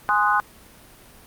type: chord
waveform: sine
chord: Ab dominant seventh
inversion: none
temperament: equal with one note detuned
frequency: 830.6 / 1042.9 / 1244.5 / 1480 Hz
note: Ab5 / C6 / Eb6 / Gb6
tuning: 0 / -6 / 0 / 0 cents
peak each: -22 dBFS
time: 0.09-0.4 s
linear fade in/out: 0 ms
effects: pink hiss -48 dBFS RMS until 1.26 s + Opus 32 kbps